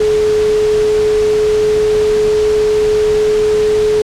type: tone in noise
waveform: sine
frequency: 426.2 Hz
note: G#4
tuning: 45 cents sharp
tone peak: -9 dBFS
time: 0-4.02 s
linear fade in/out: 5 ms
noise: pink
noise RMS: -25 dBFS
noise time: 0-4.02 s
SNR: +13 dB
effects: low-pass 7000 Hz 12 dB/octave